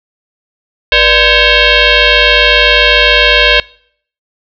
sine tone with frequency modulation, 486.3 Hz, B4, 27 cents flat, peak -4 dBFS, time 0.92-3.6 s, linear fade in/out 2 ms, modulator 540 Hz, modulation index 6.4, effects noise-tail reverb RT60 0.6 s tail -24 dB re dry

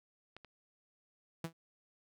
clicks, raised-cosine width 0.3 ms, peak -33 / -37 dBFS, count 2, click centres 0.366 / 0.447 s
sawtooth tone with exponential decay, 164.81 Hz, E3, in tune, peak -31 dBFS, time 1.44-1.53 s, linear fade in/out 5 ms, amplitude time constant 19 ms
effects none

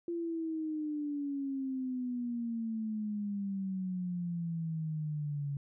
sine exponential sweep, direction down, 344.1 to 140.3 Hz, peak -33 dBFS, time 0.08-5.57 s, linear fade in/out 2 ms, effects none

